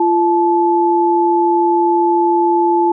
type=tone pair together; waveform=sine; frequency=344.1 / 867.1 Hz; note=F4 / A5; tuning=-26 / -26 cents; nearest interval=octave + major third; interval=1600 cents; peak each=-13 dBFS; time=0-2.92 s; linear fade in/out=5 ms; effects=none